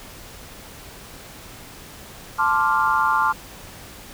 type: chord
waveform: sine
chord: D minor seventh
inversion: second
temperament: equal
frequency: 880 / 1046.5 / 1174.7 / 1396.9 Hz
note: A5 / C6 / D6 / F6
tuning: 0 / 0 / 0 / 0 cents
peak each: -22 dBFS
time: 2.38-3.33 s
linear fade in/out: 20 ms
effects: pink hiss -41 dBFS RMS until 4.13 s